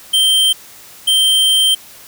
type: tone bursts at uneven times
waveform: square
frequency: 3136 Hz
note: G7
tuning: in tune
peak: -10 dBFS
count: 2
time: 0.13-0.53 / 1.07-1.75 s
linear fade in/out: 10 ms
effects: white hiss -39 dBFS RMS until 2.07 s